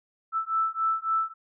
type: beating tone pair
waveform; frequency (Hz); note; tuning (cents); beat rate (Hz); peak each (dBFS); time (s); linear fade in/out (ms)
sine; 1318.5 / 1322.1; E6 / E6; 0 / +5; 3.6; -27; 0.32-1.34; 50
effects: none